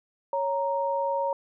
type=tone pair together; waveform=sine; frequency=554.4 / 932.4 Hz; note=C#5 / A#5; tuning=0 / 0 cents; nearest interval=major sixth; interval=900 cents; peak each=-27 dBFS; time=0.33-1.33 s; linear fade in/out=2 ms; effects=none